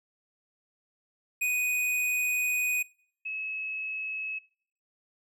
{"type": "tone pair in turn", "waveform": ["square", "sine"], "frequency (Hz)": [2488, 2579], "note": ["D#7", "E7"], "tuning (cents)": [-1, -39], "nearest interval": "minor second", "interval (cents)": 62, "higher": "second", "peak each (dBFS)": [-26, -32], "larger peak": "first", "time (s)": [[1.41, 2.83], [3.25, 4.39]], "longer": "first", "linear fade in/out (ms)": 10, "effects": ["noise-tail reverb RT60 0.6 s tail -24 dB re dry"]}